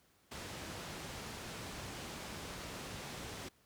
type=low-pass noise; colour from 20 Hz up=pink; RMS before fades=-45 dBFS; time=0.31-3.49 s; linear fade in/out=10 ms; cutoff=8300 Hz; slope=12 dB/octave; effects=pink hiss -70 dBFS RMS until 3.65 s + high-pass 60 Hz 12 dB/octave